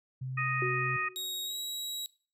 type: tone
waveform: sine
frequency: 130 Hz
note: C3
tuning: 11 cents flat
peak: -34 dBFS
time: 0.21-0.97 s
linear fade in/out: 10 ms
type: harmonic tone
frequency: 622.3 Hz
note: D#5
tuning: in tune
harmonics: 2 / 3 / 4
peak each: -34 / -34 / -34 dBFS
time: 0.37-1.09 s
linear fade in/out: 10 ms
type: tone with exponential decay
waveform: sine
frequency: 370 Hz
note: F#4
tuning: in tune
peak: -30 dBFS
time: 0.62-1.73 s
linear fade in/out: 1 ms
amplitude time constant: 240 ms
type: tone with pitch glide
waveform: sawtooth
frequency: 3778 to 3860 Hz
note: A#7 to B7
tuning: +22 to -40 cents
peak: -32 dBFS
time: 1.16-2.06 s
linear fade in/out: 0 ms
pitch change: +38 cents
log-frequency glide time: 1.44-1.58 s
effects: noise-tail reverb RT60 0.4 s tail -19 dB re dry